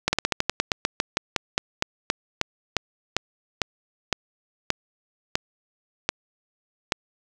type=slowing click train; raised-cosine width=0.2 ms; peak=-3 dBFS; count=25; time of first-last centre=0.08-6.922 s; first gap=50 ms; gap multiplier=1.13; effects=none